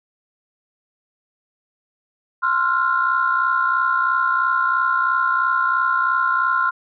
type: tone cluster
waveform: sine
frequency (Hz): 1050 / 1362 / 1425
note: C6 / F6 / F6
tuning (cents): +6 / -44 / +34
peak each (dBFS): -20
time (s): 2.42-6.71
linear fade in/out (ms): 20
effects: tanh soft clip ceiling -6 dBFS